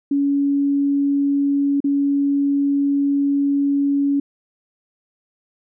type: tone with dropouts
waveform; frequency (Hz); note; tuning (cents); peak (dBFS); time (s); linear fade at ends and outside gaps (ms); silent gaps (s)
sine; 281.5; C#4; +27; -15; 0.11-4.2; 5; 1.804-1.842
effects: none